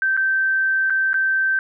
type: tone with dropouts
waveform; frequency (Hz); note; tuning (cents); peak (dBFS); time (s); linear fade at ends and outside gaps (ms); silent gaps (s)
sine; 1555; G6; -14; -16; 0.02-1.59; 1; 0.167-0.174 / 0.899-0.904 / 1.132-1.142
effects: none